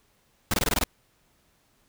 pink noise bursts, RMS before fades -24 dBFS, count 7, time 0.51-0.839 s, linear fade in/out 2 ms, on 29 ms, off 21 ms, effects pink hiss -66 dBFS RMS until 1.88 s

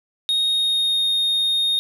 triangle tone with pitch glide, 3729 to 3699 Hz, A#7 to A#7, 0 to -14 cents, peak -16 dBFS, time 0.29-1.79 s, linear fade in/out 0 ms, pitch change -14 cents, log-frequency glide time 0.46-1.04 s, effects 9-bit

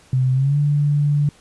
sine tone with pitch glide, 129.2 to 145.86 Hz, C3 to D3, -21 to -12 cents, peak -14 dBFS, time 0.13-1.29 s, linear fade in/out 2 ms, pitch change +209 cents, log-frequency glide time 0.33-0.57 s, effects pink hiss -51 dBFS RMS until 1.4 s + resampled to 24000 Hz

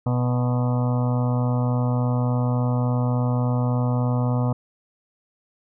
harmonic tone with a mistuned harmonic, 123.47 Hz, B2, in tune, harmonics 1 / 2 / 4 / 5 / 6 / 7 / 8 / 9 / 10, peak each -20 / -26 / -32 / -34 / -36 / -37 / -38 / -39 / -40 dBFS, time 0.06-4.53 s, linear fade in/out 5 ms, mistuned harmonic 9, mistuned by -33 cents, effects none

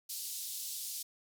white band-pass noise, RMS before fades -41 dBFS, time 0.09-1.03 s, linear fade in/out 10 ms, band 3700 to 15000 Hz, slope 24 dB/octave, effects none

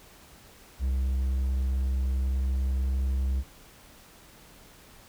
triangle tone with pitch glide, 65.41 to 65.86 Hz, C2 to C2, 0 to +12 cents, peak -22 dBFS, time 0.79-3.44 s, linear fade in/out 50 ms, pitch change +12 cents, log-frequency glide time 2.01-2.95 s, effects pink hiss -53 dBFS RMS until 5.08 s

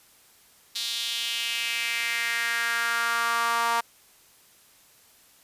sawtooth tone with high-pass filter sweep, 233.1 Hz, A#3, in tune, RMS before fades -27 dBFS, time 0.75-3.81 s, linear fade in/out 10 ms, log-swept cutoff 3900 to 970 Hz, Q 3.3, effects white hiss -57 dBFS RMS until 5.43 s + resampled to 32000 Hz

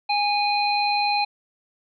harmonic tone, 823 Hz, G#5, 16 cents flat, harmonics 1 / 3 / 5, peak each -21 / -26 / -26 dBFS, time 0.09-1.25 s, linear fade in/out 10 ms, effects none

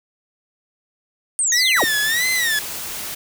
sine linear sweep, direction down, 8940 to 228.4 Hz, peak -16 dBFS, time 1.39-1.84 s, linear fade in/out 0 ms
sawtooth tone with vibrato, 1864.7 Hz, A#6, in tune, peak -14 dBFS, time 1.52-2.59 s, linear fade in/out 2 ms, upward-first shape sine, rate 1.6 Hz, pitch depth 170 cents each way
white noise, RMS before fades -29 dBFS, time 1.76-3.15 s, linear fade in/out 10 ms
effects none

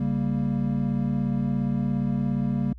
triangle chord, G diminished, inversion second, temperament equal, 138.59 / 196 / 233.1 Hz, Db3 / G3 / Bb3, 0 / 0 / 0 cents, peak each -25 dBFS, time 0-2.73 s, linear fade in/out 5 ms, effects added 60 Hz sine -40 dBFS peak until 2.78 s

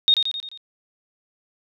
sine tone with echo, 3708 Hz, A#7, 10 cents flat, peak -12 dBFS, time 0.08-0.14 s, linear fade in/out 0 ms, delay 87 ms, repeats 5, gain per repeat -5 dB, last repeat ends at 0.575 s, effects none

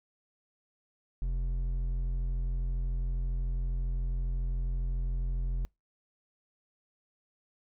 sine tone with hard clipping, 43.65 Hz, F1, in tune, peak -30 dBFS, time 1.22-5.65 s, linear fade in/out 0 ms, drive 6 dB, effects noise-tail reverb RT60 0.2 s tail -26 dB re dry

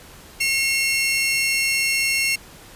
sawtooth tone pair together, 2167 / 2730 Hz, C#7 / F7, -40 / -40 cents, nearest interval major third, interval 400 cents, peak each -18 / -18 dBFS, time 0.4-2.36 s, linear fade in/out 10 ms, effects pink hiss -44 dBFS RMS until 2.75 s + resampled to 32000 Hz

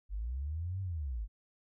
sine linear two-way sweep, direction up then down, 46.25 to 97.7 to 46.25 Hz, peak -34 dBFS, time 0.09-1.28 s, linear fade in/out 50 ms, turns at 0.81 s, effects none

